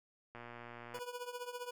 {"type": "click train", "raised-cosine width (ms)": 0.5, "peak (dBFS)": -34, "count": 77, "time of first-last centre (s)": [0.35, 0.989], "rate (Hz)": 119}
{"type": "tone with tremolo", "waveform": "25% pulse", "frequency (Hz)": 490, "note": "B4", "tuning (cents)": -14, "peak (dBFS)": -35, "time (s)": [0.94, 1.71], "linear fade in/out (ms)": 5, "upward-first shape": "triangle", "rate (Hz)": 15, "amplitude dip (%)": 85}
{"effects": []}